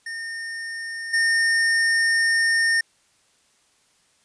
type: tone with level steps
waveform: square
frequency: 1825 Hz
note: A#6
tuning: 37 cents flat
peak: -30 / -18 dBFS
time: 0.06-2.81 s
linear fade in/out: 5 ms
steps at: 1.13 s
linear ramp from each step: 10 ms
effects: white hiss -62 dBFS RMS until 4.24 s + resampled to 22050 Hz